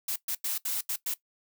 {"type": "noise bursts at uneven times", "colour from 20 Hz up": "blue", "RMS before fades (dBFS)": -31, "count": 6, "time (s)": [[0.08, 0.16], [0.28, 0.35], [0.44, 0.58], [0.65, 0.81], [0.89, 0.96], [1.06, 1.14]], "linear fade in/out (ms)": 5, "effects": ["noise-tail reverb RT60 0.1 s tail -17 dB re dry"]}